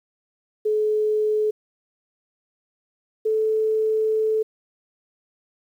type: tone pair in turn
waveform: sine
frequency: 427.5 / 436.5 Hz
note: A4 / A4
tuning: -50 / -14 cents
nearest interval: unison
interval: 36 cents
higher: second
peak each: -18 dBFS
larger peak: neither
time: 0.65-1.51 / 3.25-4.43 s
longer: second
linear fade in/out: 10 ms
effects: 9-bit